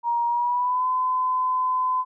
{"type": "tone with pitch glide", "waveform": "sine", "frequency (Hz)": [944, 1017.6], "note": ["A#5", "C6"], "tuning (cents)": [22, -48], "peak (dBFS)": -20, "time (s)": [0.03, 2.05], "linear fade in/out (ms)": 50, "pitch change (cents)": 130, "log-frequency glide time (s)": [0.27, 0.87], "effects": []}